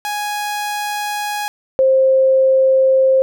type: tone pair in turn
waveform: sawtooth / sine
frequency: 830.6 / 528.3 Hz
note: G#5 / C5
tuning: 0 / +17 cents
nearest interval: minor sixth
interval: 783 cents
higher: first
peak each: -16 / -9 dBFS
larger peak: second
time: 0.05-1.48 / 1.79-3.22 s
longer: neither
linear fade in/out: 0 ms
effects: none